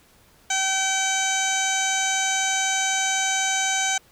15% pulse tone with low-pass filter, 768 Hz, G5, 36 cents flat, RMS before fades -23 dBFS, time 0.5-3.98 s, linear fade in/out 5 ms, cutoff 6300 Hz, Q 7.5, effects pink hiss -56 dBFS RMS until 4.11 s

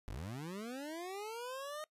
25% pulse linear sweep, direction up, 38.08 to 622.3 Hz, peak -38 dBFS, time 0.08-1.84 s, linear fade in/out 0 ms, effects noise-tail reverb RT60 0.1 s tail -21 dB re dry + resampled to 32000 Hz

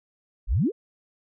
sine exponential sweep, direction up, 36.71 to 512 Hz, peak -19 dBFS, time 0.47-0.72 s, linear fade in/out 50 ms, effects none

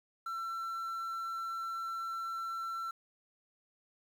triangle tone with quantisation, 1346 Hz, E6, 36 cents sharp, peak -34 dBFS, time 0.26-2.91 s, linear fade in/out 5 ms, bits 10, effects none

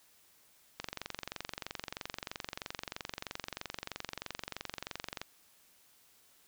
click train, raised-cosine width 0.2 ms, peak -20 dBFS, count 103, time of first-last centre 0.8-5.216 s, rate 23.1 Hz, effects white hiss -65 dBFS RMS until 6.47 s

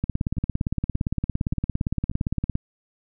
two click trains, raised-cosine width 5 ms, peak -24 / -11 dBFS, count 4 / 45, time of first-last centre 0.37-2.114 / 0.04-2.554 s, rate 1.72 / 17.5 Hz, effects none

